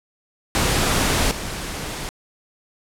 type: noise with level steps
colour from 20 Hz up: pink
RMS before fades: -19 / -29 dBFS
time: 0.55-2.09 s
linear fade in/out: 0 ms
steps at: 1.31 s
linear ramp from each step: 2 ms
effects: low-pass 11000 Hz 12 dB/octave